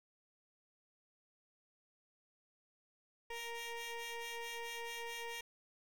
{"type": "ring-modulated tone", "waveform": "15% pulse", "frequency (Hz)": 465.9, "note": "A#4", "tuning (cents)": -1, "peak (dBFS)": -33, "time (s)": [3.3, 5.41], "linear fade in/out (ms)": 5, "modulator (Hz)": 1400, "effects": []}